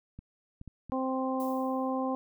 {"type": "clicks", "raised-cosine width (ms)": 5, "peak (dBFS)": -31, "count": 4, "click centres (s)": [0.19, 0.614, 0.677, 0.897]}
{"type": "harmonic tone", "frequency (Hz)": 261.6, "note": "C4", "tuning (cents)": 0, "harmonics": [1, 2, 3, 4], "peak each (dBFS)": [-31, -34, -36, -37], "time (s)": [0.92, 2.15], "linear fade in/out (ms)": 0}
{"type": "noise with exponential decay", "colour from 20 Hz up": "violet", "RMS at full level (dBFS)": -46, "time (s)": [1.4, 2.05], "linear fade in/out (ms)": 1, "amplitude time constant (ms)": 140}
{"effects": []}